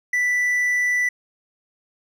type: tone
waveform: triangle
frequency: 1975.5 Hz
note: B6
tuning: in tune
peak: -16 dBFS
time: 0.13-1.09 s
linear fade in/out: 5 ms
effects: none